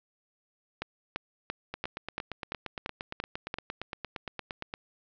two click trains, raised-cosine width 0.3 ms, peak -16 / -19 dBFS, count 9 / 27, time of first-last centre 0.82-3.541 / 1.74-4.739 s, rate 2.94 / 8.67 Hz, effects low-pass 5000 Hz 12 dB/octave

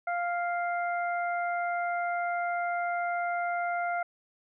harmonic tone, 698.5 Hz, F5, in tune, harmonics 1 / 2 / 3, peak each -29 / -34 / -39 dBFS, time 0.07-4.03 s, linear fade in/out 5 ms, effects none

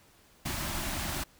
pink band-stop noise, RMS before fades -34 dBFS, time 0.45-1.24 s, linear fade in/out 10 ms, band 380 to 560 Hz, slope 96 dB/octave, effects pink hiss -61 dBFS RMS until 1.39 s

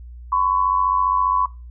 sine tone pair together, 1016 / 1110.9 Hz, B5 / C#6, +49 / +3 cents, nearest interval major second, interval 154 cents, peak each -18 / -19 dBFS, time 0.32-1.46 s, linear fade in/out 5 ms, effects noise-tail reverb RT60 0.3 s tail -22 dB re dry + added 60 Hz sine -35 dBFS peak until 1.7 s

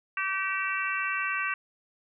harmonic tone, 384.9 Hz, G4, 32 cents flat, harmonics 3 / 4 / 5 / 6 / 7, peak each -33 / -32 / -35 / -36 / -33 dBFS, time 0.17-1.54 s, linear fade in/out 2 ms, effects none

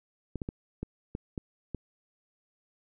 clicks, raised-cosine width 3 ms, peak -21 dBFS, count 7, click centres 0.357 / 0.418 / 0.489 / 0.83 / 1.151 / 1.378 / 1.747 s, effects none

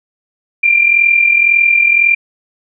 sine tone with amplitude modulation, 2378 Hz, D7, 21 cents sharp, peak -4 dBFS, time 0.63-2.15 s, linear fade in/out 10 ms, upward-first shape sine, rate 41.9 Hz, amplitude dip 65%, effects none

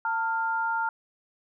sine tone pair together, 899.7 / 1396.9 Hz, A5 / F6, +38 / 0 cents, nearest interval minor sixth, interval 762 cents, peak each -27 / -28 dBFS, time 0.05-0.89 s, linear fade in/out 2 ms, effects none

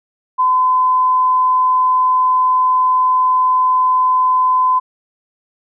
sine tone, 1018 Hz, C6, 48 cents flat, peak -10 dBFS, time 0.38-4.8 s, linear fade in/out 20 ms, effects none

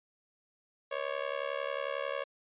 sawtooth tone with amplitude modulation, 554.4 Hz, C#5, in tune, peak -25 dBFS, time 0.91-2.24 s, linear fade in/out 10 ms, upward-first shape sine, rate 71.1 Hz, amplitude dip 95%, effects resampled to 8000 Hz

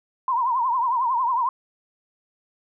sine tone with vibrato, 987.8 Hz, B5, in tune, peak -19 dBFS, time 0.28-1.49 s, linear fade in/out 2 ms, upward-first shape triangle, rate 11 Hz, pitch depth 150 cents each way, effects none

